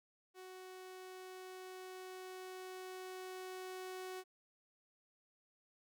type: tone with level ramp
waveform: sawtooth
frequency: 371.6 Hz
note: F#4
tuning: 7 cents sharp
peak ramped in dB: -47 to -40 dBFS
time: 0.34-4.24 s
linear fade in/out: 50 ms
effects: none